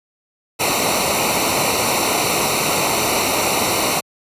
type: noise with comb filter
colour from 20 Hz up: pink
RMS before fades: -18 dBFS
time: 0.59-4.01 s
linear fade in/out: 20 ms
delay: 0.6 ms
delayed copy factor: -0.8
effects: high-pass 80 Hz 12 dB/octave + resampled to 32000 Hz